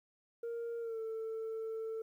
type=tone with pitch glide; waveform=sine; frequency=466.2 to 445.4 Hz; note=A#4 to A4; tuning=0 to +21 cents; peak=-35 dBFS; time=0.43-2.02 s; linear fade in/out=5 ms; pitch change=-79 cents; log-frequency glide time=0.8-0.99 s; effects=tanh soft clip ceiling -36 dBFS + 12-bit